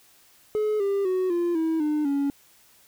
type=tone with pitch steps; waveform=triangle; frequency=426.1 / 397.6 / 370.9 / 346.1 / 322.9 / 301.3 / 281.1 Hz; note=G#4 / G4 / F#4 / F4 / E4 / D4 / C#4; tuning=+44 / +25 / +4 / -16 / -36 / +44 / +24 cents; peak=-19 dBFS; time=0.55-2.3 s; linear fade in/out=0 ms; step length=250 ms; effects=tanh soft clip ceiling -15 dBFS + white hiss -57 dBFS RMS until 2.87 s